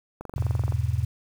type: click train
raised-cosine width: 1 ms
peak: -22 dBFS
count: 13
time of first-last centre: 0.21-0.723 s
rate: 23.4 Hz
type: chord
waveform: sine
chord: E major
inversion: none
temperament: just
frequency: 82.41 / 103.01 / 123.61 Hz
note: E2 / G#2 / B2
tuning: 0 / -14 / +2 cents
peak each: -27 dBFS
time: 0.36-1.05 s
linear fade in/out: 5 ms
effects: 8-bit